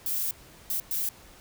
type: noise bursts at uneven times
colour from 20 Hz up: violet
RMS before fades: -29 dBFS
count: 3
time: 0.06-0.31 / 0.7-0.8 / 0.91-1.09 s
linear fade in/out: 2 ms
effects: pink hiss -52 dBFS RMS until 1.4 s